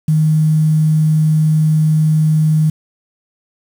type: tone with quantisation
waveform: sine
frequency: 155.56 Hz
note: D#3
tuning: in tune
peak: -9 dBFS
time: 0.08-2.7 s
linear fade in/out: 5 ms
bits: 6
effects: none